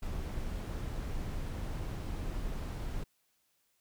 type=noise; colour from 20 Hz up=brown; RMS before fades=-37 dBFS; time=0.02-3.04 s; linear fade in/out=10 ms; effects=white hiss -75 dBFS RMS until 3.8 s